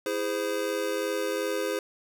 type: chord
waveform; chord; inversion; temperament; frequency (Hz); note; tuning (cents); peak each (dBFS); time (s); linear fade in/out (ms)
square; E augmented; none; just; 329.6 / 412 / 515; E4 / G#4 / B#4; 0 / -14 / -28; -35 / -32 / -31; 0.06-1.79; 2
effects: none